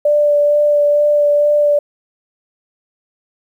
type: tone with vibrato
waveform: sine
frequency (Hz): 587.3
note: D5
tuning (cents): 0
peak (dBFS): -9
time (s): 0.05-1.79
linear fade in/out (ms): 5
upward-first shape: sine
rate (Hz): 2.2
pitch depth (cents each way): 12
effects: 8-bit